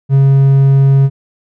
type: tone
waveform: triangle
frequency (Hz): 136.8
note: C#3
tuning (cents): -23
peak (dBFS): -3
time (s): 0.09-1.1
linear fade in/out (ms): 50
effects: none